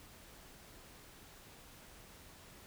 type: silence
effects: pink hiss -57 dBFS RMS until 2.66 s